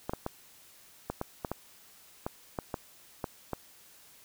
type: clicks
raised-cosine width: 1 ms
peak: -18 dBFS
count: 12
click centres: 0.095 / 0.135 / 0.264 / 1.1 / 1.214 / 1.448 / 1.516 / 2.265 / 2.588 / 2.742 / 3.242 / 3.533 s
effects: white hiss -57 dBFS RMS until 4.24 s